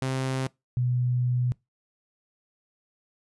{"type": "tone pair in turn", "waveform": ["sawtooth", "sine"], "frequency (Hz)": [131.7, 123.91], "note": ["C3", "B2"], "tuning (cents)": [12, 6], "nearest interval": "minor second", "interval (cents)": 106, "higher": "first", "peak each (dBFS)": -22, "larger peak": "neither", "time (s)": [[0.02, 0.47], [0.77, 1.52]], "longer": "second", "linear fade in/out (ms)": 0, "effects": ["noise-tail reverb RT60 0.2 s tail -23 dB re dry", "resampled to 24000 Hz"]}